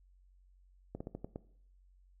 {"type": "slowing click train", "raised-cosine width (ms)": 2, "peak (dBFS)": -27, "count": 6, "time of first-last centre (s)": [0.95, 1.359], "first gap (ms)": 55, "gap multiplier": 1.2, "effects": ["noise-tail reverb RT60 0.6 s tail -18 dB re dry", "added 46 Hz sine -61 dBFS peak until 2.2 s"]}